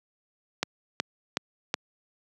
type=click train; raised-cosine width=0.2 ms; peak=-7 dBFS; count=4; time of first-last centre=0.63-1.741 s; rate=2.7 Hz; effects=high-pass 150 Hz 12 dB/octave